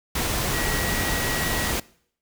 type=tone in noise; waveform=sine; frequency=1917 Hz; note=A#6; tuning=48 cents sharp; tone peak=-30 dBFS; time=0.53-1.72 s; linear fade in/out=5 ms; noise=pink; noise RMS=-25 dBFS; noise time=0.15-1.8 s; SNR=-8 dB; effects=noise-tail reverb RT60 0.6 s tail -22 dB re dry